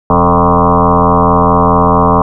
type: tone with frequency modulation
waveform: sine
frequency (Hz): 611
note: D#5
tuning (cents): -32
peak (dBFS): -5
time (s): 0.1-2.22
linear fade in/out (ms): 2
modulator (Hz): 84.6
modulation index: 6.5
effects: none